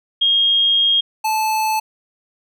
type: tone pair in turn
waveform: sine / square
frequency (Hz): 3247 / 871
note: G#7 / A5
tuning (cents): -40 / -18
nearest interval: octave + major seventh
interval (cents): 2278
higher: first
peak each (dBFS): -12 / -17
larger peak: first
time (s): 0.21-1.01 / 1.24-1.8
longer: first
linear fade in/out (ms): 10
effects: none